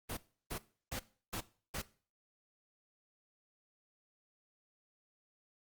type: noise bursts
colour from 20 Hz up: pink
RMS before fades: -40 dBFS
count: 5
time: 0.09-1.82 s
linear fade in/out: 10 ms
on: 82 ms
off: 330 ms
effects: noise-tail reverb RT60 0.4 s tail -18 dB re dry + Opus 32 kbps